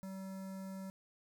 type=tone with notch filter; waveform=square; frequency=191.4 Hz; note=G3; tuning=41 cents flat; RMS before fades=-45 dBFS; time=0.03-0.9 s; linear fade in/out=0 ms; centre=3000 Hz; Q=0.67; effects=none